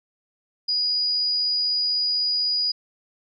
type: tone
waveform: sine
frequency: 4908 Hz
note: D#8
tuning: 25 cents flat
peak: -20 dBFS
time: 0.68-2.72 s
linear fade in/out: 10 ms
effects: none